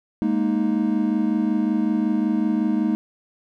triangle chord, Ab suspended second, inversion none, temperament equal, 207.7 / 233.1 / 311.1 Hz, Ab3 / Bb3 / Eb4, 0 / 0 / 0 cents, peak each -21 dBFS, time 0.22-2.95 s, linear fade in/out 0 ms, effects none

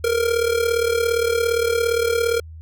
square tone with amplitude modulation, 466.2 Hz, A#4, in tune, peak -15 dBFS, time 0.04-2.4 s, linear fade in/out 5 ms, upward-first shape sine, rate 37.4 Hz, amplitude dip 70%, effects added 80 Hz sine -35 dBFS peak until 2.61 s

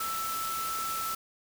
sine tone in noise, 1322 Hz, E6, 5 cents sharp, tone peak -32 dBFS, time 0-1.15 s, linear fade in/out 5 ms, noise white, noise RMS -37 dBFS, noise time 0-1.15 s, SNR +2 dB, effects none

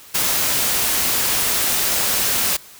white noise, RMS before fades -19 dBFS, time 0.14-2.57 s, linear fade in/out 10 ms, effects white hiss -43 dBFS RMS until 2.79 s

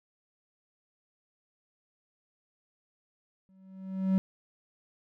triangle tone with exponential growth, 190 Hz, F#3, 46 cents sharp, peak -18 dBFS, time 3.49-4.18 s, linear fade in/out 0 ms, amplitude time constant 150 ms, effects none

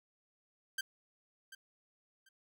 sawtooth tone with echo, 1568 Hz, G6, in tune, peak -31 dBFS, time 0.78-0.81 s, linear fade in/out 5 ms, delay 740 ms, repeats 2, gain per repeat -14 dB, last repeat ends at 2.29 s, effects none

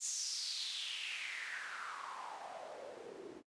white noise with band-pass filter sweep, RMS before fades -44 dBFS, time 0-3.43 s, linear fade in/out 50 ms, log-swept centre 7000 to 320 Hz, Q 4.7, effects noise-tail reverb RT60 0.1 s tail -23 dB re dry + resampled to 22050 Hz

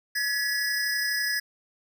square tone cluster, 1694 / 1946 / 5050 Hz, G#6 / B6 / D#8, +34 / -26 / +25 cents, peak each -28 / -33 / -31 dBFS, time 0.15-1.4 s, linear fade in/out 10 ms, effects none

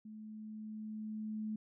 sine tone with level ramp, 215.7 Hz, A3, 34 cents flat, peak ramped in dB -47 to -36 dBFS, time 0.05-1.56 s, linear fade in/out 5 ms, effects none

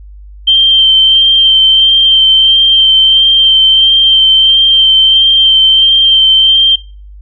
sine tone with vibrato, 3136 Hz, G7, in tune, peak -3 dBFS, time 0.47-6.76 s, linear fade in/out 10 ms, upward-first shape sine, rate 1.5 Hz, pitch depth 17 cents each way, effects noise-tail reverb RT60 0.4 s tail -22 dB re dry + added 50 Hz sine -29 dBFS peak until 7.21 s

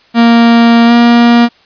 45% pulse tone with pitch glide, 233.1 to 236.8 Hz, A#3 to A#3, 0 to +27 cents, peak -3 dBFS, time 0.14-1.49 s, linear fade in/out 50 ms, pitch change +27 cents, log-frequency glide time 0.86-0.92 s, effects white hiss -46 dBFS RMS until 1.65 s + resampled to 11025 Hz

